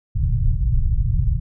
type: low-pass noise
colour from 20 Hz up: pink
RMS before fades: -18 dBFS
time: 0.15-1.4 s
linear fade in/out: 10 ms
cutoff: 140 Hz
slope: 48 dB/octave
effects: none